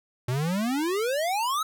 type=exponential sweep; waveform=square; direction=up; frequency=119.2 to 1318.5 Hz; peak=-25 dBFS; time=0.28-1.63 s; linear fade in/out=5 ms; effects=none